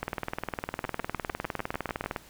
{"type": "two click trains", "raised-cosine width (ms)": 0.5, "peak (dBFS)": [-17, -15], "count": [9, 43], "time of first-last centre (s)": [[0.85, 2.04], [0.03, 2.162]], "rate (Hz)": [6.72, 19.7], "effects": ["pink hiss -53 dBFS RMS until 2.29 s"]}